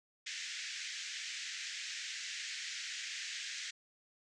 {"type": "band-pass noise", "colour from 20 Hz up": "pink", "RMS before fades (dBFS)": -43, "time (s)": [0.26, 3.71], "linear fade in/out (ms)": 10, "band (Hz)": [1700, 7300], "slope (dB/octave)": 48, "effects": []}